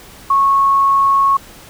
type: tone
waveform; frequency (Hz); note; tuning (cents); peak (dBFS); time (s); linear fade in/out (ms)
sine; 1100; C#6; -14; -9; 0.3-1.37; 5
effects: pink hiss -39 dBFS RMS until 1.69 s